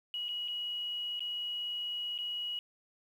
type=tone with dropouts; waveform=sine; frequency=2909 Hz; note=F#7; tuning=30 cents flat; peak=-34 dBFS; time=0.14-2.59 s; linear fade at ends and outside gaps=1 ms; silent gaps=0.284-0.289 / 0.479-0.483 / 1.194-1.205 / 2.179-2.187 s; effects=10-bit